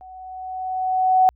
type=tone with level ramp; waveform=sine; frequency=747 Hz; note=F#5; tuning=16 cents sharp; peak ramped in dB=-39 to -10 dBFS; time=0.01-1.29 s; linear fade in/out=0 ms; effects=added 60 Hz sine -54 dBFS peak until 1.35 s